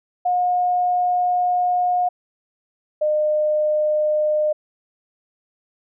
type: tone pair in turn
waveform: sine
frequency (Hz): 719 / 607.5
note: F#5 / D#5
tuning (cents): -50 / -42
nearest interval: minor third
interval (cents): 292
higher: first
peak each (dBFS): -16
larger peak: neither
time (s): 0.25-2.09 / 3.01-4.53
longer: first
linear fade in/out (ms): 10
effects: none